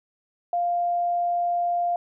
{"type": "tone", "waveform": "sine", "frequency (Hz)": 698.5, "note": "F5", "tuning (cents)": 0, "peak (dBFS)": -21, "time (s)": [0.53, 1.96], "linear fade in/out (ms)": 2, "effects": []}